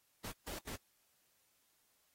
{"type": "noise bursts at uneven times", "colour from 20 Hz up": "pink", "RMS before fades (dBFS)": -45, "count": 3, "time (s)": [[0.24, 0.32], [0.47, 0.59], [0.67, 0.76]], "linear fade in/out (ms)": 5, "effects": ["white hiss -75 dBFS RMS until 2.14 s", "AAC 48 kbps"]}